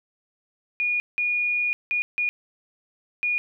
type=tone bursts at uneven times; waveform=sine; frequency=2443 Hz; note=D#7; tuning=32 cents flat; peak=-21 dBFS; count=5; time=0.8-1 / 1.18-1.73 / 1.91-2.02 / 2.18-2.29 / 3.23-3.38 s; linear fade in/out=0 ms; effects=none